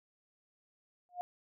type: tone with exponential growth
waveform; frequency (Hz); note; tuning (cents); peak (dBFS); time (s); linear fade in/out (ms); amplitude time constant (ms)
sine; 714; F5; +38; -31; 1.09-1.21; 0; 25
effects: none